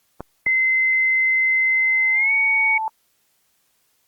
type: clicks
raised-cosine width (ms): 1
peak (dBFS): -15 / -20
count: 2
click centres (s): 0.206 / 0.466
type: tone with pitch glide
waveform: sine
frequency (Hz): 2061 to 2235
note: C7 to C#7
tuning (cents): -27 to +14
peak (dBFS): -15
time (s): 0.46-2.78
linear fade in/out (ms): 5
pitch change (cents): +141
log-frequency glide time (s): 2.13-2.32
type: tone with exponential growth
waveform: sine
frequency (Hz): 880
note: A5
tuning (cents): 0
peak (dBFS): -20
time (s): 1.4-2.88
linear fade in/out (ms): 1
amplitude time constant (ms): 320
effects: white hiss -65 dBFS RMS until 4.07 s + Opus 48 kbps